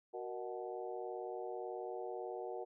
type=harmonic tone with a mistuned harmonic; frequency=123.47 Hz; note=B2; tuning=in tune; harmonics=3 / 4 / 5 / 6 / 7; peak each=-45 / -45 / -49 / -47 / -54 dBFS; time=0.13-2.65 s; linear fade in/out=20 ms; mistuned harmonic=4; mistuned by=-91 cents; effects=none